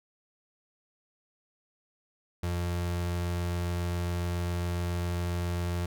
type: tone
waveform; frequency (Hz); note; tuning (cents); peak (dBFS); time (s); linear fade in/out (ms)
35% pulse; 87.31; F2; 0; -27; 2.43-5.86; 5
effects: none